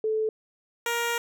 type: tone pair in turn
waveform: sine / 10% pulse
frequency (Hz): 436.2 / 470.3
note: A4 / A#4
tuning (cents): -15 / +15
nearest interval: minor second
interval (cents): 130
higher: second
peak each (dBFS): -23 / -17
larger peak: second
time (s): 0.04-0.29 / 0.86-1.18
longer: second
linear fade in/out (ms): 2
effects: none